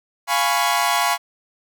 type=chord; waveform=sawtooth; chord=C# dominant seventh; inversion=first; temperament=equal; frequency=698.5 / 830.6 / 987.8 / 1108.7 Hz; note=E#5 / G#5 / B5 / C#6; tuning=0 / 0 / 0 / 0 cents; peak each=-19 dBFS; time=0.27-1.18 s; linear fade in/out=50 ms; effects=none

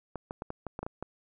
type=clicks; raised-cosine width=1 ms; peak=-22 dBFS; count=9; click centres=0.157 / 0.309 / 0.421 / 0.504 / 0.667 / 0.791 / 0.83 / 0.865 / 1.026 s; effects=none

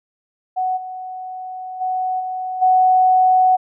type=tone with level steps; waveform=sine; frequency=743 Hz; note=F#5; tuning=7 cents sharp; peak=-17 / -27 / -18 / -22 / -10 dBFS; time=0.56-3.57 s; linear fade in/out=20 ms; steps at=0.76 / 1.8 / 2.19 / 2.61 s; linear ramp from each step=20 ms; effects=none

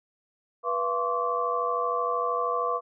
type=tone cluster; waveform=sine; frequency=489.2 / 680 / 1057 / 1150 Hz; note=B4 / F5 / C6 / D6; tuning=-16 / -46 / +17 / -37 cents; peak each=-30 / -32 / -31 / -28 dBFS; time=0.63-2.81 s; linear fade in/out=50 ms; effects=none

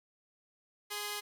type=tone pair together; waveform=5% pulse; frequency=414.7 / 1030 Hz; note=G#4 / C6; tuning=-3 / -28 cents; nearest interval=octave + major third; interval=1575 cents; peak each=-27 / -29 dBFS; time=0.9-1.21 s; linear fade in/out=20 ms; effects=none

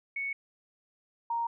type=tone pair in turn; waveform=sine; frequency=2217 / 932.1 Hz; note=C#7 / A#5; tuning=0 / 0 cents; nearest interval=octave + minor third; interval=1500 cents; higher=first; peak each=-31 / -28 dBFS; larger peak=second; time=0.16-0.33 / 1.3-1.47 s; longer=neither; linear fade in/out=5 ms; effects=none

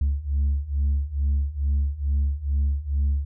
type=beating tone pair; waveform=sine; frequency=69.3 / 71.6 Hz; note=C#2 / D2; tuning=0 / -43 cents; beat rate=2.3 Hz; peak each=-23 / -21 dBFS; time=0.01-3.25 s; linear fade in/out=5 ms; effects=tanh soft clip ceiling -17 dBFS

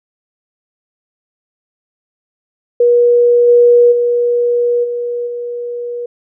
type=tone with level steps; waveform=sine; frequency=480.8 Hz; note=B4; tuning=46 cents flat; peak=-6 / -4 / -10 / -16 / -19 dBFS; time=2.8-6.06 s; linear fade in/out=5 ms; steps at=3.47 / 3.91 / 4.83 / 5.26 s; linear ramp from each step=20 ms; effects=none

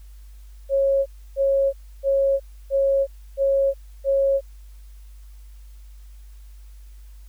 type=tone bursts; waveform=sine; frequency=548 Hz; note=C#5; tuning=20 cents flat; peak=-16 dBFS; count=6; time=0.69-4.41 s; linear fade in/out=50 ms; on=370 ms; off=300 ms; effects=added 50 Hz sine -40 dBFS peak until 7.28 s + white hiss -60 dBFS RMS until 7.28 s

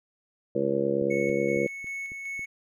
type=harmonic tone; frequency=69.3 Hz; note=C#2; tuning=in tune; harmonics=2 / 3 / 4 / 5 / 6 / 7 / 8; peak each=-37 / -32 / -36 / -29 / -34 / -27 / -31 dBFS; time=0.55-1.67 s; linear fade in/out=5 ms
type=click train; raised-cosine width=3 ms; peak=-34 dBFS; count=6; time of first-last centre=1.02-2.394 s; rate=3.64 Hz
type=tone with tremolo; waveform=triangle; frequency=2206 Hz; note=C#7; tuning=9 cents flat; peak=-30 dBFS; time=1.1-2.46 s; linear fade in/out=10 ms; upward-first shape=square; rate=2.6 Hz; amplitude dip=35%
effects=none

